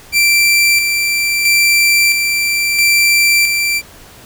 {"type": "tone with tremolo", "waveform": "sawtooth", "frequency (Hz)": 2349, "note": "D7", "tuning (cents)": 0, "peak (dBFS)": -5, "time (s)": [0.12, 3.82], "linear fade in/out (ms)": 50, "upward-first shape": "square", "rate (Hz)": 0.75, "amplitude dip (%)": 40, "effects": ["pink hiss -39 dBFS RMS until 4.25 s"]}